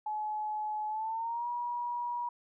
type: tone with pitch glide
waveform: sine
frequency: 852 to 961.9 Hz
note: G#5 to B5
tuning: +44 to -46 cents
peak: -32 dBFS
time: 0.06-2.29 s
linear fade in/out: 5 ms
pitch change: +210 cents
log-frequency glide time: 0.88-1.48 s
effects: none

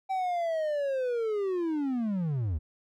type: linear sweep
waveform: triangle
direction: down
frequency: 774 to 69.3 Hz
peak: -25 dBFS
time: 0.09-2.59 s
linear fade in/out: 20 ms
effects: none

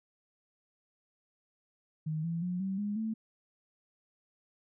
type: tone with pitch steps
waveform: sine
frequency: 156.1 / 167.3 / 179.31 / 192.18 / 206 / 220.8 Hz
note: D#3 / E3 / F3 / G3 / G#3 / A3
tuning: +6 / +26 / +46 / -34 / -14 / +6 cents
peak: -31 dBFS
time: 2.06-3.14 s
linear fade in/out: 10 ms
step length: 180 ms
effects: none

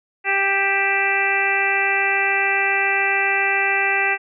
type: harmonic tone with a mistuned harmonic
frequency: 393.3 Hz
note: G4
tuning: 6 cents sharp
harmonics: 1 / 2 / 3 / 4 / 5 / 6 / 7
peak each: -28 / -24 / -31 / -24 / -21 / -24 / -24 dBFS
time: 0.24-4.18 s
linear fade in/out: 50 ms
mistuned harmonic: 7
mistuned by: -55 cents
effects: none

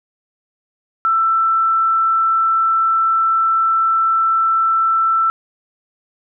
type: tone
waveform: sine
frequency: 1332 Hz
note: E6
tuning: 18 cents sharp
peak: -12 dBFS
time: 1.05-5.3 s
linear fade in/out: 0 ms
effects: none

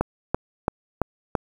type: click train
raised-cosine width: 1 ms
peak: -6 dBFS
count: 5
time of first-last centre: 0.01-1.352 s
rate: 2.98 Hz
effects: 7-bit

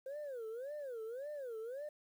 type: tone with vibrato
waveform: sine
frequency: 513 Hz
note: C5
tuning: 34 cents flat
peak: -39 dBFS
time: 0.06-1.89 s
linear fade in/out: 5 ms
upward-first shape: sine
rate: 1.8 Hz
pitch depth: 270 cents each way
effects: tanh soft clip ceiling -40 dBFS + 11-bit

